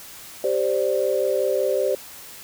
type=chord; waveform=sine; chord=G suspended fourth; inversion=none; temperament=just; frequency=392 / 522.7 / 588 Hz; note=G4 / C5 / D5; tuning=0 / -2 / +2 cents; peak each=-24 / -22 / -24 dBFS; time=0.44-1.95 s; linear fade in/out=2 ms; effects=white hiss -41 dBFS RMS until 2.43 s